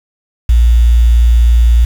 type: tone with quantisation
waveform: sine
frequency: 58.3 Hz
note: A#1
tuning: 1 cent sharp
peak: -4 dBFS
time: 0.49-1.85 s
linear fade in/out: 5 ms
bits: 5
effects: none